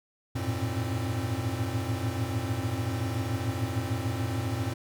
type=tone cluster; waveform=square; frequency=90.6 / 104.9 / 111.9 / 118.3 / 264.8 Hz; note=F#2 / G#2 / A2 / A#2 / C4; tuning=-36 / +18 / +30 / +26 / +21 cents; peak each=-36 / -35 / -37 / -34 / -37 dBFS; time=0.35-4.74 s; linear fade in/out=10 ms; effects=none